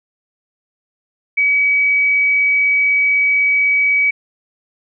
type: tone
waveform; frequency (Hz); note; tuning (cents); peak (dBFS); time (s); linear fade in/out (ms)
sine; 2274; C#7; +44; -11; 1.37-4.11; 10
effects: none